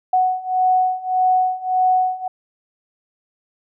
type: beating tone pair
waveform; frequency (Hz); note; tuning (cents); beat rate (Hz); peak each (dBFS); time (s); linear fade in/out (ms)
sine; 740 / 741.7; F#5 / F#5; 0 / +4; 1.7; -19 / -17; 0.13-2.28; 5
effects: none